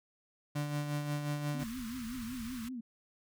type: tone with tremolo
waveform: 35% pulse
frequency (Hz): 146.83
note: D3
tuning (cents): 0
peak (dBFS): -30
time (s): 0.55-1.64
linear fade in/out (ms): 10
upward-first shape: sine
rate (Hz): 5.6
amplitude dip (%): 45
type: tone with vibrato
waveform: sine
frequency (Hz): 240.3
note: B3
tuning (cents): -47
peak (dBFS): -38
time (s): 1.54-2.81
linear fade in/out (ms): 10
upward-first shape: triangle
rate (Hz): 5.3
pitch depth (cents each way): 170
type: band-stop noise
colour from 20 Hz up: pink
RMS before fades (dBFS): -48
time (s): 1.59-2.69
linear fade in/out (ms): 10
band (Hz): 160 to 1000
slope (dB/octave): 96
effects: none